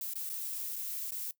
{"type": "noise with dropouts", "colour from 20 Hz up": "violet", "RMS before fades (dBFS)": -38, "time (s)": [0.01, 1.31], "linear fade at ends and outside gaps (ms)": 2, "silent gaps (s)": [[0.137, 0.155], [0.293, 0.298], [0.759, 0.762], [1.108, 1.119]], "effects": ["noise-tail reverb RT60 0.1 s tail -19 dB re dry"]}